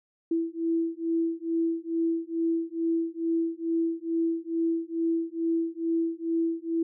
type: beating tone pair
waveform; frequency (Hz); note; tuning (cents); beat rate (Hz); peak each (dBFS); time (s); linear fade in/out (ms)
sine; 329.6 / 331.9; E4 / E4; 0 / +12; 2.3; -28; 0.31-6.83; 5
effects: none